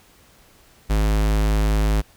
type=tone; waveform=square; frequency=52.5 Hz; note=G#1; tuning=19 cents sharp; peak=-17 dBFS; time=0.89-2.02 s; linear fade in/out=20 ms; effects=pink hiss -53 dBFS RMS until 2.16 s